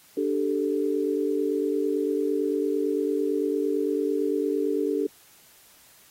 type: chord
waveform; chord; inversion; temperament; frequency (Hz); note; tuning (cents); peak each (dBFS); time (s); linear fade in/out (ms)
sine; D suspended fourth; none; just; 293.7 / 391.6 / 440.5; D4 / G4 / A4; 0 / -2 / +2; -27; 0.17-5.07; 5
effects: white hiss -55 dBFS RMS until 6.1 s + AAC 48 kbps